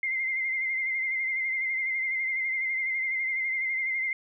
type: tone with vibrato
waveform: sine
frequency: 2093 Hz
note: C7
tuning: in tune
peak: -26 dBFS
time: 0.03-4.13 s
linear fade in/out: 2 ms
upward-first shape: sine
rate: 12 Hz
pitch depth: 39 cents each way
effects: none